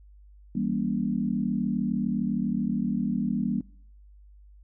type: chord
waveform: sine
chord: E diminished seventh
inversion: none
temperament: just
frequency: 164.81 / 197.78 / 237.3 / 284.8 Hz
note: E3 / G3 / Bb3 / Db4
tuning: 0 / +16 / +31 / +47 cents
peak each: -34 / -28 / -28 / -34 dBFS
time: 0.55-3.61 s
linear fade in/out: 5 ms
effects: noise-tail reverb RT60 0.6 s tail -23 dB re dry + added 50 Hz sine -49 dBFS peak until 4.63 s